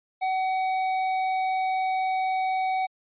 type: tone with hard clipping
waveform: sine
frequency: 754 Hz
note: F#5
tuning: 32 cents sharp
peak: -25 dBFS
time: 0.21-2.87 s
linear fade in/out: 20 ms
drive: 9 dB
effects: resampled to 8000 Hz